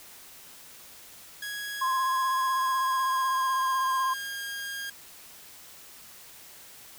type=tone with pitch glide; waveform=sawtooth; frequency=1661.2 to 1620.4 Hz; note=G#6 to G#6; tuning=0 to -43 cents; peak=-30 dBFS; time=1.42-4.9 s; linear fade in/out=5 ms; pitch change=-43 cents; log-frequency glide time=2.39-3.87 s
type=tone with vibrato; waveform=sine; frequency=1046.5 Hz; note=C6; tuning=in tune; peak=-24 dBFS; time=1.81-4.14 s; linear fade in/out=10 ms; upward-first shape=sine; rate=16 Hz; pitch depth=29 cents each way
effects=white hiss -49 dBFS RMS until 6.98 s